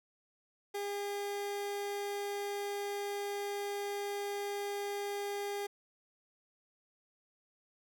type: tone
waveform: 30% pulse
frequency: 405.1 Hz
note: G#4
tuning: 43 cents flat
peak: -33 dBFS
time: 0.74-5.67 s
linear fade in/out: 10 ms
effects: none